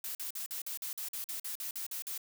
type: noise bursts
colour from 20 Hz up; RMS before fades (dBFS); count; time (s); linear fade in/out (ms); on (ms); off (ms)
blue; -39; 14; 0.04-2.178; 2; 110; 46
effects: none